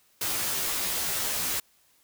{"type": "noise with comb filter", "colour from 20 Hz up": "white", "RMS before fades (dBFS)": -29, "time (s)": [0.21, 1.6], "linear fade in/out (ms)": 5, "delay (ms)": 14, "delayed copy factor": -1, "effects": ["white hiss -64 dBFS RMS until 2.03 s"]}